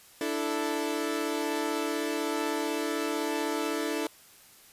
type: chord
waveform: sawtooth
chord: D suspended second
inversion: none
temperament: equal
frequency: 293.7 / 329.6 / 440 Hz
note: D4 / E4 / A4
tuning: 0 / 0 / 0 cents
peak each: -29 dBFS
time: 0.21-4.07 s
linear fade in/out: 2 ms
effects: white hiss -55 dBFS RMS until 4.72 s + resampled to 32000 Hz